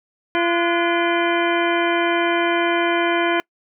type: harmonic tone with a mistuned harmonic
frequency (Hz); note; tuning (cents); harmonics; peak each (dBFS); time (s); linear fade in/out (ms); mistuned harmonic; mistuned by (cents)
341.9; F4; -37; 1 / 2 / 3 / 4 / 5 / 6 / 7 / 9; -20 / -23 / -25 / -26 / -27 / -28 / -28 / -30; 0.35-3.4; 0; 4; +110
effects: noise-tail reverb RT60 0.1 s tail -26 dB re dry